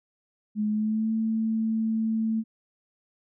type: tone with pitch glide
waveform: sine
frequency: 211.7 to 222.1 Hz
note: G#3 to A3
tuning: +33 to +16 cents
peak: -23 dBFS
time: 0.55-2.44 s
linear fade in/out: 50 ms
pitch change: +83 cents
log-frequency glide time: 0.69-1.11 s
effects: none